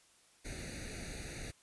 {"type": "noise with comb filter", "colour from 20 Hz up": "pink", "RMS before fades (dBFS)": -44, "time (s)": [0.44, 1.52], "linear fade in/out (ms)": 20, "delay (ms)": 0.47, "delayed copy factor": 1, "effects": ["white hiss -66 dBFS RMS until 1.62 s", "resampled to 24000 Hz"]}